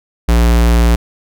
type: tone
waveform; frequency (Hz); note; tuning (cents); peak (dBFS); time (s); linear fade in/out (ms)
square; 58.27; A#1; 0; -8; 0.28-0.96; 10
effects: none